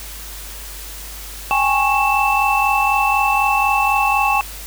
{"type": "tone cluster", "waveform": "sine", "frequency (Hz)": [796, 840, 1098, 2654], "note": ["G5", "G#5", "C#6", "E7"], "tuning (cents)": [26, 19, -17, 11], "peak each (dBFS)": -19, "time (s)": [1.51, 4.41], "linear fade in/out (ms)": 0, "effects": ["added 50 Hz sine -34 dBFS peak until 4.66 s", "white hiss -34 dBFS RMS until 4.66 s"]}